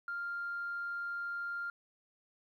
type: tone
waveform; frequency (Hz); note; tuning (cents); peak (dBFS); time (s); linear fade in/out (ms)
sine; 1396.9; F6; 0; -35; 0.08-1.7; 2
effects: tanh soft clip ceiling -31 dBFS + 12-bit